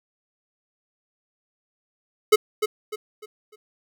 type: tone with echo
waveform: square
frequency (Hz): 427.1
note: G#4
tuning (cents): +48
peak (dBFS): -11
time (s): 2.32-2.36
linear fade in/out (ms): 10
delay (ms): 300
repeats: 4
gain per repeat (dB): -9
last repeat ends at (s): 3.56
effects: none